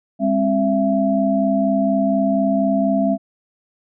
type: tone cluster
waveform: sine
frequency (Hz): 201.8 / 266 / 669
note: G#3 / C4 / E5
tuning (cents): -49 / +29 / +25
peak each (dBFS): -19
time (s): 0.19-3.18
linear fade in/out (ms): 50
effects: none